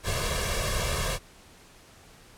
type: noise with comb filter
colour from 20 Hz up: pink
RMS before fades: -28 dBFS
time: 0.03-1.19 s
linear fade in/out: 50 ms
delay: 1.8 ms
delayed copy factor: +0.8
effects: pink hiss -53 dBFS RMS until 2.37 s + low-pass 11000 Hz 12 dB/octave